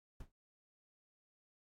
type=noise with exponential decay; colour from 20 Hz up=brown; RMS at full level=-43 dBFS; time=0.2-0.32 s; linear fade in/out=5 ms; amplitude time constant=25 ms; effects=MP3 64 kbps